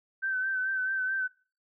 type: tone with vibrato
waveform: sine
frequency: 1538 Hz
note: G6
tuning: 33 cents flat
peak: -27 dBFS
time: 0.22-1.28 s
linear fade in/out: 20 ms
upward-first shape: sine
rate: 4.6 Hz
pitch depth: 35 cents each way
effects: noise-tail reverb RT60 0.4 s tail -25 dB re dry